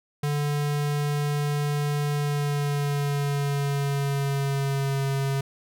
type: tone with pitch glide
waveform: square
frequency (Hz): 146.1 to 137.11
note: D3 to C#3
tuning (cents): -9 to -19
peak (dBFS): -24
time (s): 0.23-5.41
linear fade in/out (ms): 5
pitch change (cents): -110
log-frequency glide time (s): 2.13-5.03
effects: none